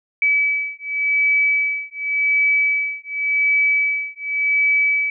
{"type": "beating tone pair", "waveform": "sine", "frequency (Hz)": [2291, 2291.89], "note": ["D7", "D7"], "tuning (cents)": [-44, -43], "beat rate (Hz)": 0.89, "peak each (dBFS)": [-19, -19], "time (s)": [0.22, 5.1], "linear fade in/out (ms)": 2, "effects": []}